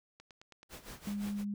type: click train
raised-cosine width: 0.2 ms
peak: -36 dBFS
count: 5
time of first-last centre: 0.2-0.631 s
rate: 9.29 Hz
type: noise with tremolo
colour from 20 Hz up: pink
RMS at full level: -46 dBFS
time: 0.69-1.45 s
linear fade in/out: 50 ms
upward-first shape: sine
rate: 5.7 Hz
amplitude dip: 80%
type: tone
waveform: sine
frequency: 204.1 Hz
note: G#3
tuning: 30 cents flat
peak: -34 dBFS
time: 1.07-1.54 s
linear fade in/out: 2 ms
effects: none